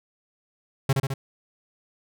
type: tone with echo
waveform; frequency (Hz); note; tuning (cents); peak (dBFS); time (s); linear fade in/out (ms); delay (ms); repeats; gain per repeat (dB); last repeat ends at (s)
45% pulse; 135.2; C#3; -43; -17; 0.89-0.93; 5; 70; 3; -3; 1.14
effects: none